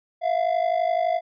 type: ring-modulated tone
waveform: triangle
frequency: 684 Hz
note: F5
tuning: 36 cents flat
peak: -15 dBFS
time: 0.21-1.21 s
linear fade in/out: 50 ms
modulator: 25.9 Hz
effects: resampled to 11025 Hz